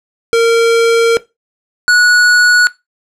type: tone pair in turn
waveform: square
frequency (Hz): 461.2 / 1464.2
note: A#4 / F#6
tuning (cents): -19 / -19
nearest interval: octave + minor sixth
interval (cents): 2000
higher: second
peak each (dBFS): -7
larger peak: neither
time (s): 0.33-1.17 / 1.88-2.67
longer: first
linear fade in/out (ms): 0
effects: noise-tail reverb RT60 0.2 s tail -17 dB re dry + low-pass 8000 Hz 12 dB/octave

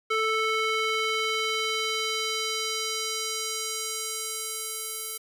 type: tone with band-pass filter sweep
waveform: square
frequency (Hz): 440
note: A4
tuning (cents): 0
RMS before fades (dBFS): -29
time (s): 0.1-5.18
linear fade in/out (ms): 10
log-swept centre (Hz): 1800 to 12000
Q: 1.1
effects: 9-bit

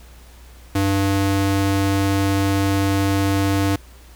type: ring-modulated tone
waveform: square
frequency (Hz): 196.4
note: G3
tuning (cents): +4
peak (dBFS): -14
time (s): 0.75-3.76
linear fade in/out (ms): 5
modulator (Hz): 101
effects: added 60 Hz sine -42 dBFS peak until 4.15 s + pink hiss -49 dBFS RMS until 4.15 s

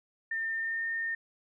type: tone with pitch glide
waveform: sine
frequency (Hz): 1806 to 1823.8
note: A6 to A#6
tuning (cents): +45 to -38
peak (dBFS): -30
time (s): 0.31-1.15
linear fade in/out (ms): 5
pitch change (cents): +17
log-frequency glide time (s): 0.55-0.83
effects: none

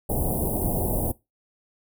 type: band-stop noise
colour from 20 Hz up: pink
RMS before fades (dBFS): -25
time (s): 0.09-1.12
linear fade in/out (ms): 10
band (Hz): 810 to 9800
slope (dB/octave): 48
effects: noise-tail reverb RT60 0.2 s tail -19 dB re dry

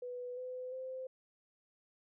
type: tone with pitch steps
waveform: sine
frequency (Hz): 493.9 / 506 / 518.5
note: B4 / B4 / C5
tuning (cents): 0 / +42 / -16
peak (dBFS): -40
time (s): 0.02-1.07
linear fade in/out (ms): 5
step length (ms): 350
effects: none

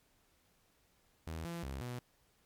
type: tone with pitch steps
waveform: sawtooth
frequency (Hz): 80.7 / 169.7 / 67.3 / 122.8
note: E2 / F3 / C2 / B2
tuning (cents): -36 / -49 / +49 / -9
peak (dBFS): -36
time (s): 1.27-1.99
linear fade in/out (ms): 0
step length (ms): 180
effects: pink hiss -72 dBFS RMS until 2.45 s + MP3 96 kbps

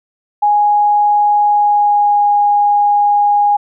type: tone with pitch glide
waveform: sine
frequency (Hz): 829 to 822.3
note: G#5 to G#5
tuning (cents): -3 to -17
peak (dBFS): -8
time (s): 0.42-3.57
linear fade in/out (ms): 10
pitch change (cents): -14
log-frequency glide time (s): 1.45-2.27
effects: none

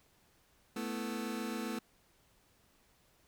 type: chord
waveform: sawtooth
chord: A suspended second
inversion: none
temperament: just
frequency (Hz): 220 / 247.5 / 330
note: A3 / B3 / E4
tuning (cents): 0 / +4 / +2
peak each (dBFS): -35 / -37 / -39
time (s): 0.76-1.79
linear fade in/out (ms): 5
effects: pink hiss -69 dBFS RMS until 3.27 s

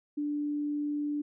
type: tone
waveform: sine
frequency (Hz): 293.7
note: D4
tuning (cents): 0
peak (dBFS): -29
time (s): 0.17-1.22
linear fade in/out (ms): 10
effects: none

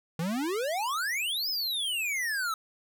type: exponential two-way sweep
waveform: square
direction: up then down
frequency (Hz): 155.56 to 5274 to 1279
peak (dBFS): -29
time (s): 0.19-2.54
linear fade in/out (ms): 2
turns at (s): 1.49
effects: none

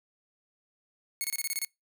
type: tone bursts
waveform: 5% pulse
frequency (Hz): 2192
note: C#7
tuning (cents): -20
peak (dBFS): -19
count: 8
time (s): 1.21-1.648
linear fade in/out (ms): 0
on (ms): 32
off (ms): 26
effects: noise-tail reverb RT60 0.2 s tail -25 dB re dry

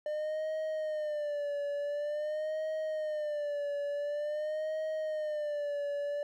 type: tone with vibrato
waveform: triangle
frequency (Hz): 600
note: D5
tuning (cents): +37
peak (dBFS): -30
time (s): 0.06-6.23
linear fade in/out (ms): 2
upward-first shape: sine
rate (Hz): 0.47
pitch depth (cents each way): 78
effects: none

